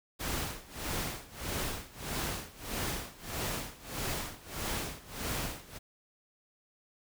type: noise with tremolo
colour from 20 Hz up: pink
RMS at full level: -34 dBFS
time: 0.19-5.79 s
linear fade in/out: 20 ms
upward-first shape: sine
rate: 1.6 Hz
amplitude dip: 90%
effects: none